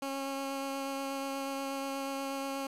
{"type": "tone with vibrato", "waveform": "15% pulse", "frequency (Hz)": 273.1, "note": "C#4", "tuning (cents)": -26, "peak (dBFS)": -28, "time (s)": [0.02, 2.67], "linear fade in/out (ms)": 5, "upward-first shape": "sine", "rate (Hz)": 8.3, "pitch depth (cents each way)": 10, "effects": ["resampled to 32000 Hz", "10-bit"]}